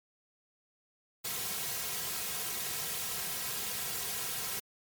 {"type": "noise with comb filter", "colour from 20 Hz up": "white", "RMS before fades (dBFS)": -36, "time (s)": [1.24, 4.6], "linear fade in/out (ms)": 10, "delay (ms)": 3.4, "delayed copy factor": -0.7, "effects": ["MP3 96 kbps"]}